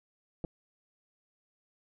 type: clicks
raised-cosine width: 2 ms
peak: -24 dBFS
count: 2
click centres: 0.442 / 0.448 s
effects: none